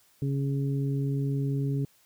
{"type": "harmonic tone", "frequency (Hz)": 138.59, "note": "C#3", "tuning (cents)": 0, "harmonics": [1, 2, 3], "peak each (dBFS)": [-26, -33, -38], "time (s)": [0.22, 1.85], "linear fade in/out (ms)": 2, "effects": ["white hiss -63 dBFS RMS until 2.05 s"]}